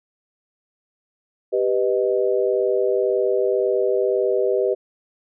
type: chord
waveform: sine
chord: G augmented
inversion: none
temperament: equal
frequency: 392 / 493.9 / 622.3 Hz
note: G4 / B4 / D#5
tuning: 0 / 0 / 0 cents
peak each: -20 / -21 / -24 dBFS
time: 1.52-4.75 s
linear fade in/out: 20 ms
effects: none